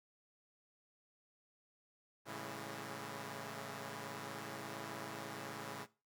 5% pulse chord, A major seventh, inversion none, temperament equal with one note detuned, 110 / 138.59 / 164.81 / 203.4 Hz, A2 / C#3 / E3 / G#3, 0 / 0 / 0 / -36 cents, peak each -38 / -37 / -40 / -40 dBFS, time 2.25-5.87 s, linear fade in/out 50 ms, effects noise-tail reverb RT60 0.3 s tail -18 dB re dry

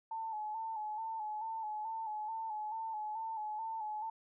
sine tone with vibrato, 873 Hz, A5, 14 cents flat, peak -37 dBFS, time 0.11-4.1 s, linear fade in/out 5 ms, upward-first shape square, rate 2.3 Hz, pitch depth 43 cents each way, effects none

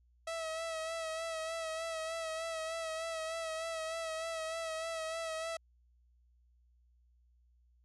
sawtooth tone with vibrato, 649 Hz, E5, 27 cents flat, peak -33 dBFS, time 0.27-5.57 s, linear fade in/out 5 ms, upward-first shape sine, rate 3.3 Hz, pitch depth 34 cents each way, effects added 60 Hz sine -65 dBFS peak until 7.84 s + resampled to 24000 Hz

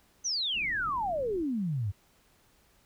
sine exponential sweep, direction down, 6272 to 91.3 Hz, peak -28 dBFS, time 0.24-1.92 s, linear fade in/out 20 ms
pink low-pass noise, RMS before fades -47 dBFS, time 0.52-1.45 s, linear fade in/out 50 ms, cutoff 340 Hz, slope 48 dB/octave
effects pink hiss -65 dBFS RMS until 2.85 s

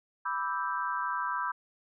sine chord, E minor seventh, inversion second, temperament equal, 987.8 / 1174.7 / 1318.5 / 1568 Hz, B5 / D6 / E6 / G6, 0 / 0 / 0 / 0 cents, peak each -33 / -36 / -36 / -36 dBFS, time 0.25-1.52 s, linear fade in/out 10 ms, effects none

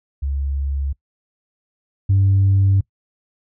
sine tone pair in turn, 69.3 / 97.52 Hz, C#2 / G2, 0 / -8 cents, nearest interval tritone, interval 592 cents, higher second, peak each -19 / -10 dBFS, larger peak second, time 0.22-0.93 / 2.09-2.81 s, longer second, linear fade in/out 10 ms, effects noise-tail reverb RT60 0.1 s tail -22 dB re dry + tanh soft clip ceiling -9 dBFS

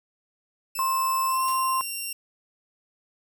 5% pulse tone with pitch glide, 2637 to 2759 Hz, E7 to F7, 0 to -22 cents, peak -22 dBFS, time 0.75-2.13 s, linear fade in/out 5 ms, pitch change +78 cents, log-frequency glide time 1.27-1.49 s
sine tone, 1046.5 Hz, C6, in tune, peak -22 dBFS, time 0.79-1.81 s, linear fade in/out 0 ms
white noise with exponential decay, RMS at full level -39 dBFS, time 1.48-1.74 s, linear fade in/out 0 ms, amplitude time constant 55 ms
effects none

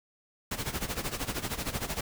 pink noise with tremolo, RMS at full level -31 dBFS, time 0.51-2.01 s, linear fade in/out 5 ms, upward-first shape sine, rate 13 Hz, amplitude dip 80%, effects none

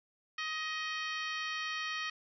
harmonic tone with a mistuned harmonic, 628 Hz, D#5, 16 cents sharp, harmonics 2 / 3 / 4 / 5 / 6 / 7 / 8 / 9, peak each -41 / -39 / -42 / -43 / -50 / -47 / -54 / -51 dBFS, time 0.38-2.1 s, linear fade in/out 5 ms, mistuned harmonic 8, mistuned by +20 cents, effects none

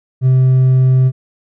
sine tone with hard clipping, 129.7 Hz, C3, 15 cents flat, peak -8 dBFS, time 0.21-1.12 s, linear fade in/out 50 ms, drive 2 dB, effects none

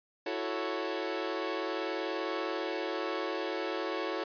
sawtooth chord, F# minor seventh, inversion third, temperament equal, 329.6 / 370 / 440 / 554.4 Hz, E4 / F#4 / A4 / C#5, 0 / 0 / 0 / 0 cents, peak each -34 dBFS, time 0.26-4.24 s, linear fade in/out 5 ms, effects resampled to 11025 Hz

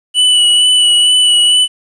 square tone with vibrato, 2960 Hz, F#7, in tune, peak -7 dBFS, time 0.14-1.68 s, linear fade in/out 50 ms, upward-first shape sine, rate 2.2 Hz, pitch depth 19 cents each way, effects resampled to 22050 Hz + 8-bit

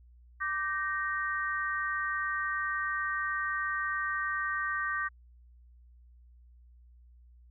sine chord, G minor, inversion second, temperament equal with one note detuned, 1174.7 / 1548.2 / 1864.7 Hz, D6 / G6 / Bb6, 0 / -22 / 0 cents, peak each -34 dBFS, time 0.4-5.09 s, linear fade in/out 20 ms, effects added 60 Hz sine -54 dBFS peak until 7.5 s

